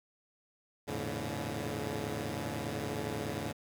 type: tone cluster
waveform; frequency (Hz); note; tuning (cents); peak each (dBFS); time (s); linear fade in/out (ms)
10% pulse; 82.9 / 106.8 / 116.8 / 142.7; E2 / G#2 / A#2 / D3; +10 / +49 / +4 / -49; -34 / -31 / -35 / -31; 0.87-3.53; 20
effects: 10-bit